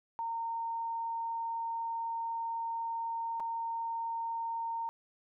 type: tone with dropouts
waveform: sine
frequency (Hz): 918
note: A#5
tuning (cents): -27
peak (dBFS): -33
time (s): 0.19-4.89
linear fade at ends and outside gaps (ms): 0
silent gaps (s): 3.398-3.403
effects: none